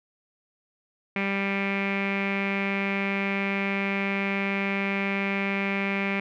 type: tone with low-pass filter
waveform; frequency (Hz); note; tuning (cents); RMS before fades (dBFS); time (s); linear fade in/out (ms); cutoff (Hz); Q
sawtooth; 197.1; G3; +10; -27; 1.16-6.2; 2; 2300; 8
effects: none